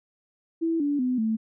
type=tone with pitch steps; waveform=sine; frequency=329.2 / 288.2 / 252.4 / 221 Hz; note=E4 / D4 / B3 / A3; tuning=-2 / -33 / +38 / +8 cents; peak=-22 dBFS; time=0.61-1.37 s; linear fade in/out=20 ms; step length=190 ms; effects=none